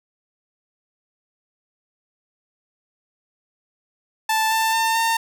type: tone with pitch steps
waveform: sawtooth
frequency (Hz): 880 / 889.7 / 899.5 / 909.5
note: A5 / A5 / A5 / A#5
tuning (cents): 0 / +19 / +38 / -43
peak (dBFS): -14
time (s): 4.29-5.17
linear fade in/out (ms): 5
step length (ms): 220
effects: none